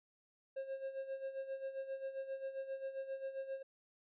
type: tone with tremolo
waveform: triangle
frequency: 537 Hz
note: C5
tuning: 45 cents sharp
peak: -36 dBFS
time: 0.56-3.63 s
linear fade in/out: 10 ms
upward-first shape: sine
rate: 7.5 Hz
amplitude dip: 70%
effects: resampled to 8000 Hz